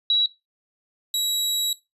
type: tone pair in turn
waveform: sine / sawtooth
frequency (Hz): 3894 / 3880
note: B7 / B7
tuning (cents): -25 / -31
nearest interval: unison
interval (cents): 6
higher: first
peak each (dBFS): -16 / -18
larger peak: first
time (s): 0.1-0.26 / 1.14-1.73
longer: second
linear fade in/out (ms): 2
effects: noise-tail reverb RT60 0.2 s tail -17 dB re dry + resampled to 32000 Hz